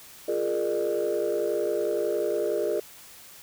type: chord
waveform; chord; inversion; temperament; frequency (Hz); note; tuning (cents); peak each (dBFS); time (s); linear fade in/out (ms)
sine; Bb dominant seventh; second; equal with one note detuned; 349.2 / 415.3 / 466.2 / 602.1; F4 / Ab4 / Bb4 / D5; 0 / 0 / 0 / +43; -30 / -27 / -29 / -28; 0.28-2.8; 5
effects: tanh soft clip ceiling -18 dBFS + white hiss -48 dBFS RMS until 3.42 s